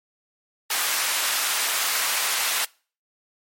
pink high-pass noise, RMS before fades -24 dBFS, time 0.7-2.65 s, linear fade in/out 5 ms, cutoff 1200 Hz, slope 12 dB/octave, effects noise-tail reverb RT60 0.4 s tail -25 dB re dry + MP3 64 kbps

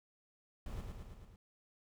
brown noise with echo, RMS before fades -43 dBFS, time 0.66-0.81 s, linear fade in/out 2 ms, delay 110 ms, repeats 5, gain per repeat -3 dB, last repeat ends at 1.36 s, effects none

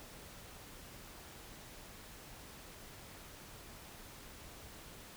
silence, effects pink hiss -53 dBFS RMS until 5.16 s

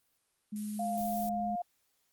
sine tone, 210 Hz, G#3, 19 cents sharp, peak -35 dBFS, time 0.52-1.56 s, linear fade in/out 10 ms
violet noise, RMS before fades -43 dBFS, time 0.56-1.29 s, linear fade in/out 0 ms
sine tone with pitch glide, 698.5 to 706.2 Hz, F5 to F5, 0 to +19 cents, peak -32 dBFS, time 0.79-1.62 s, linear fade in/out 5 ms, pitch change +19 cents, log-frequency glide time 1.04-1.48 s
effects white hiss -75 dBFS RMS until 2.12 s + Opus 32 kbps

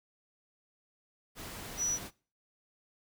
sine tone in noise, 5890 Hz, F#8, 9 cents flat, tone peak -29 dBFS, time 1.77-1.99 s, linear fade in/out 50 ms, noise pink, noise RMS -44 dBFS, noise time 1.35-2.11 s, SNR +12 dB, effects noise-tail reverb RT60 0.4 s tail -22 dB re dry

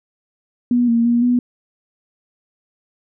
sine tone with pitch steps, 243.1 / 232.5 / 237.6 / 245.2 Hz, B3 / A#3 / A#3 / B3, -27 / -4 / +33 / -12 cents, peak -12 dBFS, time 0.71-1.39 s, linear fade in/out 2 ms, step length 170 ms, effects none

